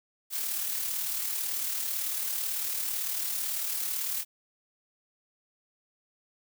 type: noise with amplitude modulation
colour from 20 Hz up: blue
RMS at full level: -30 dBFS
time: 0.3-4.25 s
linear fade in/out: 50 ms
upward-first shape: sine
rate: 38 Hz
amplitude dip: 40%
effects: none